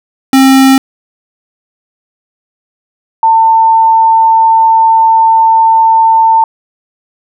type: tone pair in turn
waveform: square / sine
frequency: 266.8 / 897.4 Hz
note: C4 / A5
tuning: +34 / +34 cents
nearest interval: octave + major sixth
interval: 2100 cents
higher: second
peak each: -3 dBFS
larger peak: neither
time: 0.33-0.78 / 3.23-6.44 s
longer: second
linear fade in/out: 2 ms
effects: none